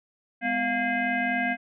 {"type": "tone with frequency modulation", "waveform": "sine", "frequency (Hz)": 1162, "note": "D6", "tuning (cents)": -19, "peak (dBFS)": -23, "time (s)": [0.41, 1.57], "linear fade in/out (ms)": 50, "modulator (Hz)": 456, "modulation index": 2.4, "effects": []}